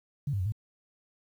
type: tone with pitch steps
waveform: sine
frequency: 142.3 / 99.9 / 90.9 / 107.2 Hz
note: C#3 / G2 / F#2 / A2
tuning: +46 / +33 / -30 / -45 cents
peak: -27 dBFS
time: 0.27-0.522 s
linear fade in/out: 5 ms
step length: 63 ms
effects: 10-bit